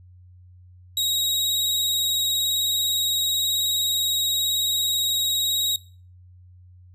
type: tone with vibrato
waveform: sawtooth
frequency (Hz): 3806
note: A#7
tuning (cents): +35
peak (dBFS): -18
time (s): 0.97-5.76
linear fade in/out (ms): 2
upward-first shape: sine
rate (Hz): 19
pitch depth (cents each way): 17
effects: noise-tail reverb RT60 0.4 s tail -20 dB re dry + added 90 Hz sine -46 dBFS peak until 6.94 s